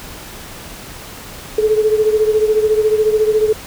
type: beating tone pair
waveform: sine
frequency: 428.5 / 442.5 Hz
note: A4 / A4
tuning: -46 / +10 cents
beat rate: 14 Hz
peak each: -12 / -17 dBFS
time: 1.58-3.53 s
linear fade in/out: 5 ms
effects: pink hiss -33 dBFS RMS until 3.66 s